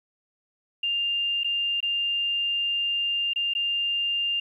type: tone with dropouts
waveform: sine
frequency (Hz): 2800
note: F7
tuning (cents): +4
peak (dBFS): -23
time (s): 0.83-4.4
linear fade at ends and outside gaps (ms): 5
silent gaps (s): 1.435-1.444 / 1.805-1.827 / 3.335-3.359 / 3.537-3.55
effects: 10-bit